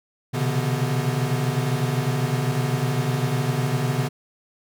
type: tone cluster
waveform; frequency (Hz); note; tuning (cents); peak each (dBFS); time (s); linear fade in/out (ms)
square; 124.2 / 132.1 / 144.1 / 166.5 / 246.6; B2 / C3 / D3 / E3 / B3; +10 / +17 / -33 / +18 / -2; -27 / -28 / -26 / -35 / -31; 0.33-4.09; 20
effects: none